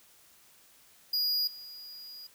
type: tone with level steps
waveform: square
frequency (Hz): 4882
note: D#8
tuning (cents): -34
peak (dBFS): -27 / -44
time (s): 1.13-2.27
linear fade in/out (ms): 5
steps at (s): 1.47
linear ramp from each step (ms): 5
effects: white hiss -60 dBFS RMS until 2.34 s